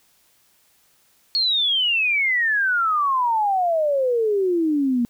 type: exponential sweep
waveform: sine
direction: down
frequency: 4371 to 233.1 Hz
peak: -17 dBFS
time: 1.35-5.05 s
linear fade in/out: 0 ms
effects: white hiss -60 dBFS RMS until 5.09 s